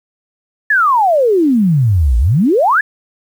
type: exponential two-way sweep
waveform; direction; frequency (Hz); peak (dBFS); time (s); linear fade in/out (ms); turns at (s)
sine; down then up; 1778 to 55 to 1778; -8; 0.7-2.81; 5; 2.18
effects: 7-bit